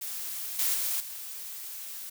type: noise with level steps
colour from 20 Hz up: blue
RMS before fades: -36 / -27 / -30 / -40 dBFS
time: 0.01-2.1 s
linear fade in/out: 10 ms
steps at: 0.59 / 0.74 / 1 s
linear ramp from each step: 2 ms
effects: none